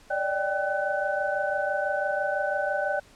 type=tone cluster; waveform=sine; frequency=576 / 602 / 783 / 1505 Hz; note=D5 / D5 / G5 / F#6; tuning=-34 / +43 / -2 / +29 cents; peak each=-30 dBFS; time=0.1-3 s; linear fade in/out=10 ms; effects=pink hiss -55 dBFS RMS until 3.15 s + low-pass 9000 Hz 12 dB/octave